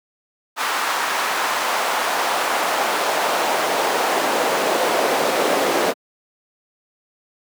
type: noise with high-pass filter sweep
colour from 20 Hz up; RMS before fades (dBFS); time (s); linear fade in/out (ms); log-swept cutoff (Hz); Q
brown; -20; 0.56-5.94; 50; 1100 to 460; 1.3
effects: high-pass 200 Hz 12 dB/octave